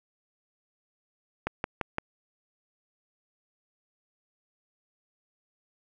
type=click train; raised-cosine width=0.5 ms; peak=-13 dBFS; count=4; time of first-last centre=1.47-1.984 s; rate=5.84 Hz; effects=none